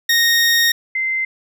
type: tone pair in turn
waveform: 20% pulse / sine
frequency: 1860 / 2075 Hz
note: A#6 / C7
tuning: -4 / -15 cents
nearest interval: major second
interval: 189 cents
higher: second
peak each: -7 / -17 dBFS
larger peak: first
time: 0.09-0.72 / 0.95-1.25 s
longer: first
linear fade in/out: 5 ms
effects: none